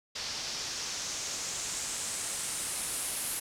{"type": "noise with low-pass filter sweep", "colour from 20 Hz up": "white", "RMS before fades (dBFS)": -36, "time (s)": [0.15, 3.4], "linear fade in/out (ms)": 10, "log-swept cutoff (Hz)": [5000, 11000], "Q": 2.5, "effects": []}